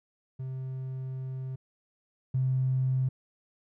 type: tone pair in turn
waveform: triangle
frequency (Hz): 130.9 / 130.3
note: C3 / C3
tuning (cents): +1 / -7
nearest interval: unison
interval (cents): 8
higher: first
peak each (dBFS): -31 / -20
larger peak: second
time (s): 0.39-1.56 / 2.34-3.09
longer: first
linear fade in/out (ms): 10
effects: tanh soft clip ceiling -22 dBFS